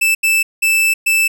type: tone bursts at uneven times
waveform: 45% pulse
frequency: 2639 Hz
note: E7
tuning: 1 cent sharp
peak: -11 dBFS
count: 4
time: 0.01-0.15 / 0.23-0.43 / 0.62-0.94 / 1.06-1.28 s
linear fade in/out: 10 ms
effects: none